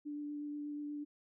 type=tone with vibrato; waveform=sine; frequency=293.7 Hz; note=D4; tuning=in tune; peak=-39 dBFS; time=0.05-1.05 s; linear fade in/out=20 ms; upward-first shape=sine; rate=8.3 Hz; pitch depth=10 cents each way; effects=none